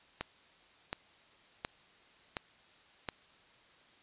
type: click train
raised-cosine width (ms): 0.3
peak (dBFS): -19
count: 5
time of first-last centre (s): 0.21-3.088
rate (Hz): 1.39
effects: white hiss -62 dBFS RMS until 4.02 s + resampled to 8000 Hz